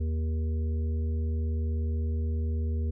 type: harmonic tone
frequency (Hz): 79.1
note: D#2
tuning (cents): +29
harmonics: 1 / 3 / 5 / 6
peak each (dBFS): -26 / -39 / -44 / -47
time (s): 0-2.91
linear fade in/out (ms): 10
effects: none